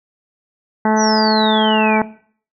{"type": "harmonic tone", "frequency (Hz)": 216.9, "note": "A3", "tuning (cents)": -25, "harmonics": [1, 2, 3, 4, 5, 6, 7, 8, 9], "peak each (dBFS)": [-15, -21, -22, -17, -27, -31, -26, -33, -30], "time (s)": [0.85, 2.02], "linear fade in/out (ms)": 2}
{"type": "exponential sweep", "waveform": "sine", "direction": "down", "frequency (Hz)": [6130, 2217], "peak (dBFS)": -19, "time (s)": [0.96, 2.01], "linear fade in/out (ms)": 50}
{"effects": ["noise-tail reverb RT60 0.5 s tail -17 dB re dry"]}